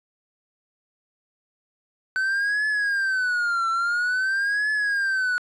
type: tone with vibrato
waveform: triangle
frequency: 1519 Hz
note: F#6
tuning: 45 cents sharp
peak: -19 dBFS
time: 2.16-5.38 s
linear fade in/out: 0 ms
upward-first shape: triangle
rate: 0.49 Hz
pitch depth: 220 cents each way
effects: resampled to 24000 Hz + 10-bit